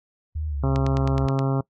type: tone with pitch glide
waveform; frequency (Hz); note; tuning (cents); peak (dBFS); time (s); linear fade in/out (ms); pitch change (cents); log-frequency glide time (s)
sine; 77.2 to 69.98; D#2 to C#2; -13 to +17; -25; 0.35-1.27; 10; -170; 0.48-0.57
type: harmonic tone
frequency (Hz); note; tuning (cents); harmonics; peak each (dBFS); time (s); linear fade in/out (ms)
135.2; C#3; -43; 1 / 2 / 3 / 4 / 5 / 6 / 7 / 8 / 9 / 10; -21 / -27 / -31 / -33 / -35 / -37 / -38 / -39 / -40 / -41; 0.63-1.61; 5
type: click train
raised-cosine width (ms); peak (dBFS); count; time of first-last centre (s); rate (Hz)
0.2; -15; 7; 0.76-1.391; 9.51
effects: noise-tail reverb RT60 0.1 s tail -22 dB re dry + AAC 64 kbps